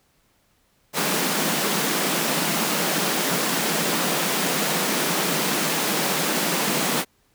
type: high-pass noise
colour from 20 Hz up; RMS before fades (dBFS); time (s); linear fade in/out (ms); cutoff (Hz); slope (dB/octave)
pink; -23; 0.93-7.05; 50; 150; 96
effects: pink hiss -64 dBFS RMS until 7.34 s